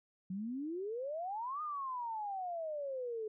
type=exponential two-way sweep; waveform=sine; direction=up then down; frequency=180.3 to 1244.5 to 424.1 Hz; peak=-37 dBFS; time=0.3-3.28 s; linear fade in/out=5 ms; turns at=1.62 s; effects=none

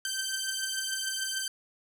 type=beating tone pair; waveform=10% pulse; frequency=1550 / 1556.8 Hz; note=G6 / G6; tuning=-20 / -12 cents; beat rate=6.8 Hz; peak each=-25 dBFS; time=0.05-1.48 s; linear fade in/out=2 ms; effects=none

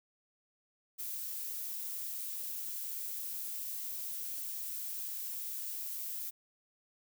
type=noise; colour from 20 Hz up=violet; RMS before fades=-40 dBFS; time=0.98-6.31 s; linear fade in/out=20 ms; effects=none

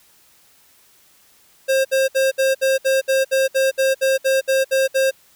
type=tone bursts; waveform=square; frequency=533 Hz; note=C5; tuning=32 cents sharp; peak=-15 dBFS; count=15; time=1.68-5.112 s; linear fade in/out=20 ms; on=170 ms; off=63 ms; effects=white hiss -54 dBFS RMS until 5.35 s

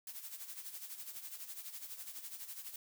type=noise with tremolo; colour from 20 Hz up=blue; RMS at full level=-45 dBFS; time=0.07-2.76 s; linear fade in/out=2 ms; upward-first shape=sine; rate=12 Hz; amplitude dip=65%; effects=none

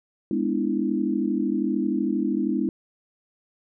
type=chord; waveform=sine; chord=E dominant seventh; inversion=first; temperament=just; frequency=206 / 247.2 / 296.7 / 329.6 Hz; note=G#3 / B3 / D4 / E4; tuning=-14 / +2 / +18 / 0 cents; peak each=-27 dBFS; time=0.31-2.69 s; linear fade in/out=2 ms; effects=none

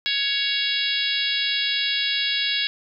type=harmonic tone; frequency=557 Hz; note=C#5; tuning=8 cents sharp; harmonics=3 / 4 / 5 / 6 / 7 / 8 / 9; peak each=-30 / -30 / -29 / -26 / -26 / -32 / -32 dBFS; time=0.06-2.67 s; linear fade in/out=0 ms; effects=none

